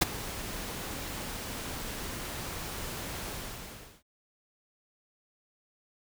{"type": "noise with ADSR envelope", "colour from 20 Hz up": "pink", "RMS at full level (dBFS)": -20, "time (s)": [0.01, 4.03], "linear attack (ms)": 11, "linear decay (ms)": 18, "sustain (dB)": -18, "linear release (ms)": 740, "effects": []}